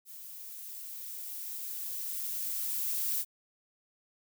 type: noise with level ramp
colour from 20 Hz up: violet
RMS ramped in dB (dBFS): -47 to -31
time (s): 0.05-3.25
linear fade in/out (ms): 50
effects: none